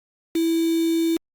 sine tone with quantisation, 329.6 Hz, E4, in tune, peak -18 dBFS, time 0.35-1.17 s, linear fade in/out 5 ms, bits 5, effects Opus 48 kbps

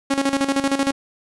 sawtooth tone with tremolo, 274.9 Hz, C#4, 14 cents flat, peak -12 dBFS, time 0.1-0.92 s, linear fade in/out 10 ms, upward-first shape square, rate 13 Hz, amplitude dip 70%, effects resampled to 24000 Hz

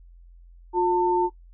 sine tone pair together, 356.3 / 897 Hz, F4 / A5, +35 / +33 cents, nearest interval octave + major third, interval 1598 cents, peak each -21 dBFS, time 0.73-1.3 s, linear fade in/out 50 ms, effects noise-tail reverb RT60 0.1 s tail -19 dB re dry + added 43 Hz sine -46 dBFS peak until 1.53 s

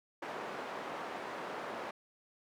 white band-pass noise, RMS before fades -42 dBFS, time 0.22-1.91 s, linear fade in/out 5 ms, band 280 to 1100 Hz, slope 12 dB/octave, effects none

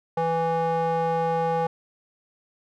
square tone with band-pass filter, 165.2 Hz, E3, 4 cents sharp, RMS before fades -24 dBFS, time 0.17-1.67 s, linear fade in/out 5 ms, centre 690 Hz, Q 5.4, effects none

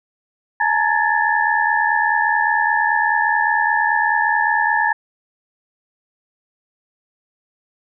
sine tone cluster, 852 / 921 / 1688 / 1773 Hz, G#5 / A#5 / G#6 / A6, +44 / -21 / +28 / +13 cents, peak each -20 dBFS, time 0.6-4.93 s, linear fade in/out 5 ms, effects none

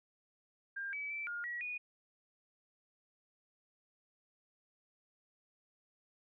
sine tone with pitch steps, 1599 / 2290 / 2326 / 1420 / 1920 / 2463 Hz, G6 / D7 / D7 / F6 / B6 / D#7, +34 / -44 / -17 / +28 / -49 / -18 cents, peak -38 dBFS, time 0.76-1.78 s, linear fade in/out 10 ms, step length 170 ms, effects none

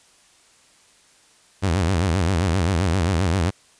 sawtooth tone with vibrato, 89.1 Hz, F2, 35 cents sharp, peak -14 dBFS, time 1.62-3.51 s, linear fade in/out 20 ms, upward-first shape sine, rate 7.6 Hz, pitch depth 190 cents each way, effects white hiss -55 dBFS RMS until 3.79 s + resampled to 22050 Hz

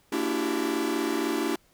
45% pulse tone cluster, 230.9 / 290.6 / 334.2 / 369.8 / 395.9 Hz, A#3 / D4 / E4 / F#4 / G4, -16 / -18 / +24 / -1 / +17 cents, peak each -35 / -30 / -30 / -35 / -33 dBFS, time 0.12-1.56 s, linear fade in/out 5 ms, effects pink hiss -63 dBFS RMS until 1.73 s

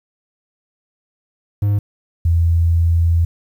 triangle / sine tone pair in turn, 102.3 / 83.86 Hz, G#2 / E2, -26 / +30 cents, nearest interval minor third, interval 344 cents, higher first, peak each -11 dBFS, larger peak neither, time 1.62-1.79 / 2.25-3.25 s, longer second, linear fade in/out 5 ms, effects 8-bit

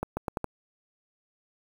accelerating click train, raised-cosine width 1 ms, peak -15 dBFS, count 5, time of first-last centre 0.03-0.443 s, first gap 140 ms, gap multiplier 0.8, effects 7-bit

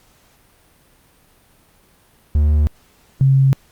triangle / sine tone pair in turn, 74.7 / 134.96 Hz, D2 / C#3, +30 / -46 cents, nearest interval minor seventh, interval 1024 cents, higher second, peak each -9 dBFS, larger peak neither, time 2.35-2.67 / 3.21-3.53 s, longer neither, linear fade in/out 0 ms, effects pink hiss -54 dBFS RMS until 3.71 s + Opus 48 kbps

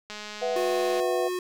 click train, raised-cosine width 0.2 ms, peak -21 dBFS, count 190, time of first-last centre 0.1-1 s, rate 210 Hz
sine chord, B suspended fourth, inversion none, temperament equal with one note detuned, 493.9 / 659.3 / 749 Hz, B4 / E5 / F#5, 0 / 0 / +21 cents, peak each -27 / -30 / -32 dBFS, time 0.41-1.29 s, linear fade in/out 20 ms
square tone, 362.6 Hz, F#4, 35 cents flat, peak -28 dBFS, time 0.56-1.39 s, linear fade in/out 2 ms
effects none

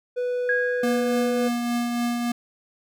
triangle tone, 493.9 Hz, B4, in tune, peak -21 dBFS, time 0.16-1.49 s, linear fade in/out 20 ms
sine tone with exponential decay, 1645 Hz, G#6, 17 cents flat, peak -19 dBFS, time 0.49-1.55 s, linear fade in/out 2 ms, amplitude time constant 230 ms
square tone with tremolo, 238.8 Hz, A#3, 42 cents sharp, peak -22 dBFS, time 0.83-2.32 s, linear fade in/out 5 ms, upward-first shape triangle, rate 3.5 Hz, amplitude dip 35%
effects none

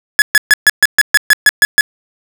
45% pulse tone bursts, 1700 Hz, G#6, 40 cents sharp, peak -3 dBFS, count 11, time 0.19-1.809 s, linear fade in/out 0 ms, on 29 ms, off 130 ms, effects none

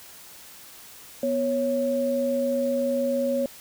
sine tone pair together, 245.6 / 551.4 Hz, B3 / C#5, -9 / -9 cents, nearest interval octave + major second, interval 1400 cents, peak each -27 / -23 dBFS, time 1.23-3.46 s, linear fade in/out 2 ms, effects white hiss -46 dBFS RMS until 3.6 s

